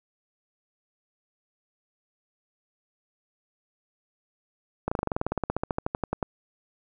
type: slowing click train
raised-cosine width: 1 ms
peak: -12 dBFS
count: 23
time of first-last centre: 4.88-6.228 s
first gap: 35 ms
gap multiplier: 1.05
effects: none